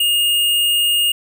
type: tone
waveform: square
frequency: 2843 Hz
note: F7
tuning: 30 cents sharp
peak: -14 dBFS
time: 0-1.12 s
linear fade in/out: 5 ms
effects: none